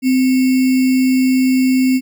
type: tone with sample-and-hold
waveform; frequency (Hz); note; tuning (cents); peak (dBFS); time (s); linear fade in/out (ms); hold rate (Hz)
sine; 258.7; C4; -19; -10; 0.02-2.01; 50; 2450
effects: none